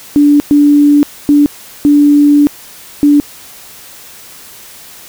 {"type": "tone bursts at uneven times", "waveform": "sine", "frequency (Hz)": 290.9, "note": "D4", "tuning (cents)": -16, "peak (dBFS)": -3, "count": 5, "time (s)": [[0.16, 0.4], [0.51, 1.03], [1.29, 1.46], [1.85, 2.47], [3.03, 3.2]], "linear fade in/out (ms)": 0, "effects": ["white hiss -34 dBFS RMS until 5.08 s"]}